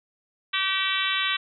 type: harmonic tone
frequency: 384.1 Hz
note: G4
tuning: 35 cents flat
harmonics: 3 / 4 / 5 / 6 / 7 / 8 / 9 / 10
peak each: -31 / -31 / -31 / -31 / -31 / -31 / -31 / -31 dBFS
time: 0.53-1.37 s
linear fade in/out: 10 ms
effects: none

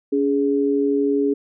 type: tone pair together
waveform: sine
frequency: 282.9 / 415.3 Hz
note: C#4 / G#4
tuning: +35 / 0 cents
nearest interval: perfect fifth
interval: 665 cents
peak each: -19 dBFS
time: 0.12-1.34 s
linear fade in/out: 10 ms
effects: none

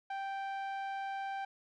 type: tone with low-pass filter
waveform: sawtooth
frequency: 783 Hz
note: G5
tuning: 2 cents flat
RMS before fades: -39 dBFS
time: 0.1-1.45 s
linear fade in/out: 5 ms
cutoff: 2000 Hz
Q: 0.57
effects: none

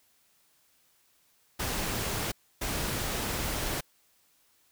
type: noise bursts at uneven times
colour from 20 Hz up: pink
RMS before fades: -32 dBFS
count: 2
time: 1.59-2.32 / 2.61-3.81 s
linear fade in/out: 10 ms
effects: white hiss -67 dBFS RMS until 4.71 s

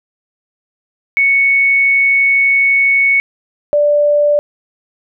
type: tone pair in turn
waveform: sine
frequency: 2217 / 587.2 Hz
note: C#7 / D5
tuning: 0 / 0 cents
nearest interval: octave + major seventh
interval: 2300 cents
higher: first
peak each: -8 dBFS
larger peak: neither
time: 1.17-3.2 / 3.73-4.39 s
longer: first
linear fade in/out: 0 ms
effects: none

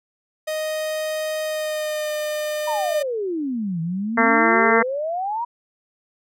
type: tone with pitch glide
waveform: 45% pulse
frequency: 622.3 to 605.3 Hz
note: D#5 to D#5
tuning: 0 to -48 cents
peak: -23 dBFS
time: 0.47-3.03 s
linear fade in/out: 10 ms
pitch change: -48 cents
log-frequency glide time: 1.43-2.13 s
type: exponential two-way sweep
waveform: sine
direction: down then up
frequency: 974 to 160 to 974 Hz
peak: -22 dBFS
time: 2.67-5.45 s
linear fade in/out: 10 ms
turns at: 3.81 s
type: harmonic tone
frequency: 227.3 Hz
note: A#3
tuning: 43 cents flat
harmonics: 1 / 2 / 3 / 4 / 5 / 6 / 7 / 8 / 9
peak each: -23 / -23 / -23 / -23 / -23 / -23 / -23 / -23 / -23 dBFS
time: 4.17-4.83 s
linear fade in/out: 10 ms
effects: none

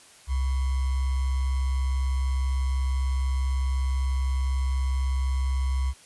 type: tone with sample-and-hold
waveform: sine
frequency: 66 Hz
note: C2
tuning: 16 cents sharp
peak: -22 dBFS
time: 0.27-5.94 s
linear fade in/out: 50 ms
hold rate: 1050 Hz
effects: white hiss -52 dBFS RMS until 6.05 s + resampled to 24000 Hz

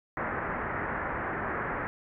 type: low-pass noise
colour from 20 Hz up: white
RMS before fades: -33 dBFS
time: 0.17-1.87 s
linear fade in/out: 0 ms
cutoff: 1900 Hz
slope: 48 dB/octave
effects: none

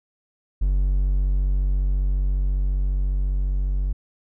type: tone with level ramp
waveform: triangle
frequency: 47.31 Hz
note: F#1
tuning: 39 cents sharp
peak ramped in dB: -15 to -18 dBFS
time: 0.61-3.93 s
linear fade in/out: 10 ms
effects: none

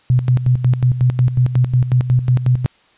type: tone with tremolo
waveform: sine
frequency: 125.3 Hz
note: B2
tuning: 25 cents sharp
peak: -9 dBFS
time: 0.1-2.66 s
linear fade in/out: 0 ms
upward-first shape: square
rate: 5.5 Hz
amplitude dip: 70%
effects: white hiss -53 dBFS RMS until 2.97 s + resampled to 8000 Hz

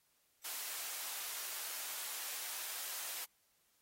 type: high-pass noise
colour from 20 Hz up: white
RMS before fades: -43 dBFS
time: 0.44-3.25 s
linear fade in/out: 10 ms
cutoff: 680 Hz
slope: 12 dB/octave
effects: white hiss -75 dBFS RMS until 3.81 s + AAC 48 kbps

